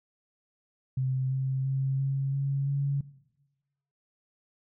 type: tone with pitch steps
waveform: sine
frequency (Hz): 130.81 / 132.64 / 134.49 / 136.36 / 138.27 / 140.2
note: C3 / C3 / C3 / C#3 / C#3 / C#3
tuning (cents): 0 / +24 / +48 / -28 / -4 / +20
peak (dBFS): -25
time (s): 0.97-3.01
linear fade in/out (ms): 5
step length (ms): 340
effects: noise-tail reverb RT60 1.0 s tail -18 dB re dry